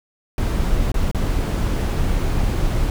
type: noise with dropouts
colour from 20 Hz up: brown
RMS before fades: -19 dBFS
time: 0.38-2.9 s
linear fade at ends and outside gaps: 1 ms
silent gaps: 0.918-0.942 / 1.114-1.147 s
effects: none